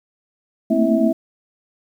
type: tone cluster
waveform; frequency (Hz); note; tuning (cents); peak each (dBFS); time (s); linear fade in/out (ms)
sine; 222.9 / 231.5 / 263.7 / 327.3 / 650; A3 / A#3 / C4 / E4 / E5; +23 / -12 / +14 / -12 / -24; -20; 0.7-1.13; 10
effects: 8-bit